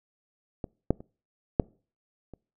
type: clicks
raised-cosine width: 2 ms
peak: -20 / -8 / -30 / -6 / -30 dBFS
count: 5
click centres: 0.642 / 0.906 / 1.005 / 1.598 / 2.337 s
effects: noise-tail reverb RT60 0.4 s tail -26 dB re dry